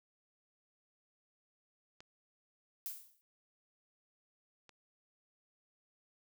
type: clicks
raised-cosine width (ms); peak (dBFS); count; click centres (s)
0.2; -35 / -39; 2; 2.005 / 4.693
type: noise with exponential decay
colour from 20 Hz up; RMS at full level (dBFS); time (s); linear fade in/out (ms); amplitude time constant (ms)
violet; -39; 2.86-3.21; 0; 76
effects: none